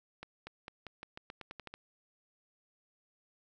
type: accelerating click train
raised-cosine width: 0.3 ms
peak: -28 dBFS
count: 12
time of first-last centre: 0.23-1.74 s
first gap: 240 ms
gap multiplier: 0.88
effects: none